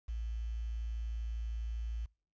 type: tone with quantisation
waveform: sine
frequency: 56.3 Hz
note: A1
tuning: 40 cents sharp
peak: -35 dBFS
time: 0.08-2.06 s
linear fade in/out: 10 ms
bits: 10
effects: noise-tail reverb RT60 0.4 s tail -26 dB re dry + resampled to 16000 Hz